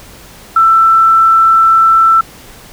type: tone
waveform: sine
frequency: 1332 Hz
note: E6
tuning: 18 cents sharp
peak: -4 dBFS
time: 0.56-2.21 s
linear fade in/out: 5 ms
effects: pink hiss -36 dBFS RMS until 2.72 s